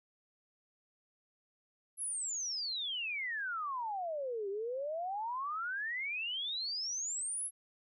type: exponential two-way sweep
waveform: sine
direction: down then up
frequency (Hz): 11280 to 385.9 to 11280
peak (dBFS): -35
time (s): 1.97-7.51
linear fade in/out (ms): 50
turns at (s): 4.49
effects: none